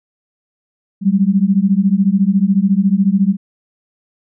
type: beating tone pair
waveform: sine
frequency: 188.6 / 202.6 Hz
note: F#3 / G#3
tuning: +33 / -43 cents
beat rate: 14 Hz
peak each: -13 dBFS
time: 1.01-3.37 s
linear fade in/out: 50 ms
effects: none